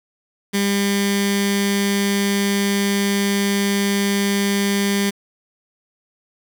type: tone with notch filter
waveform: 15% pulse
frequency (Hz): 200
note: G3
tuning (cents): +35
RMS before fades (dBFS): -19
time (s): 0.53-5.11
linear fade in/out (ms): 20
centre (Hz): 670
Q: 0.51
effects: 7-bit